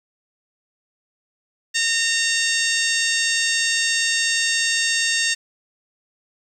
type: harmonic tone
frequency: 917 Hz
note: A#5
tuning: 29 cents flat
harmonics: 2 / 3 / 4 / 5 / 6 / 7 / 8 / 9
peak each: -23 / -25 / -26 / -27 / -28 / -28 / -29 / -30 dBFS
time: 1.74-5.35 s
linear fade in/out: 20 ms
effects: 8-bit